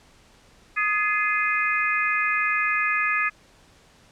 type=harmonic tone with a mistuned harmonic; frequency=415.3 Hz; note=G#4; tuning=in tune; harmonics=3 / 4 / 5 / 6; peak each=-26 / -26 / -26 / -26 dBFS; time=0.76-3.3 s; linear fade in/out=20 ms; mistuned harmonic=4; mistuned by=+39 cents; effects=pink hiss -55 dBFS RMS until 4.11 s + low-pass 8000 Hz 12 dB/octave